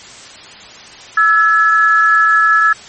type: tone pair together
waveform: sine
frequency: 1319.1 / 1700 Hz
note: E6 / G#6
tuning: +1 / +40 cents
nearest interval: major third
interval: 439 cents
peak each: -10 dBFS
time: 1.17-2.73 s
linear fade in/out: 5 ms
effects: white hiss -35 dBFS RMS until 2.88 s + MP3 32 kbps